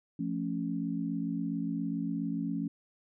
sine chord, F augmented, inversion none, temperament equal with one note detuned, 172.71 / 220 / 277.2 Hz, F3 / A3 / C#4, -19 / 0 / 0 cents, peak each -35 / -36 / -34 dBFS, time 0.19-2.68 s, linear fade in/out 5 ms, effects none

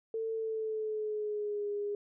sine tone with pitch glide, 447.4 to 410.3 Hz, A4 to G#4, +29 to -21 cents, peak -32 dBFS, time 0.14-1.95 s, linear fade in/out 2 ms, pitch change -150 cents, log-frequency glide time 0.33-1.69 s, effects none

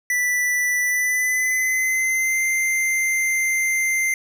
square tone with pitch glide, 1975.5 to 2087 Hz, B6 to C7, 0 to -5 cents, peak -19 dBFS, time 0.1-4.14 s, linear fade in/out 2 ms, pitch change +95 cents, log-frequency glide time 0.82-2.44 s, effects none

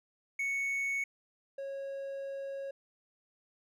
triangle tone pair in turn, 2217 / 548.7 Hz, C#7 / C#5, 0 / -18 cents, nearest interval 2 octaves, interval 2418 cents, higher first, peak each -29 / -35 dBFS, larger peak first, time 0.39-1.04 / 1.58-2.71 s, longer second, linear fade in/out 5 ms, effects none

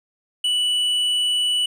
sine tone with hard clipping, 2960 Hz, F#7, in tune, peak -19 dBFS, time 0.44-1.66 s, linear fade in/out 5 ms, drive 5 dB, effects none

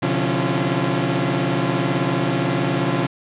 sawtooth tone cluster, 127.9 / 146.4 / 178 / 275.1 / 340.8 Hz, C3 / D3 / F3 / C#4 / F4, -39 / -5 / +33 / -13 / -42 cents, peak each -21 dBFS, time 0.02-3.07 s, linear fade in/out 10 ms, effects resampled to 8000 Hz + 7-bit

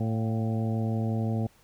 harmonic tone with a mistuned harmonic, 111.6 Hz, A2, 25 cents sharp, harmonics 1 / 2 / 3 / 4 / 5 / 6 / 7, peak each -27 / -30 / -39 / -40 / -41 / -42 / -44 dBFS, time 0-1.47 s, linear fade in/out 5 ms, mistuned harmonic 6, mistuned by +65 cents, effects pink hiss -61 dBFS RMS until 1.63 s

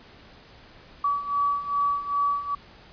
sine beating tone pair, 1142 / 1144.5 Hz, D6 / D6, -49 / -45 cents, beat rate 2.5 Hz, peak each -28 / -24 dBFS, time 1.04-2.55 s, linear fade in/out 5 ms, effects pink hiss -50 dBFS RMS until 2.92 s + resampled to 11025 Hz

